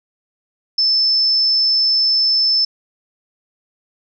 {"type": "tone", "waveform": "sine", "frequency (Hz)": 5270, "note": "E8", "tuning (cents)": -1, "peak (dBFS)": -12, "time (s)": [0.78, 2.65], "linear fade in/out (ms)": 5, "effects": []}